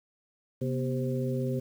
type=harmonic tone with a mistuned harmonic; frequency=130.81 Hz; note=C3; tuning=in tune; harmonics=1 / 2 / 3 / 4; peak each=-30 / -33 / -35 / -36 dBFS; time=0.61-1.6 s; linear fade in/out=10 ms; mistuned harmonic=2; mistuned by=-110 cents; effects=9-bit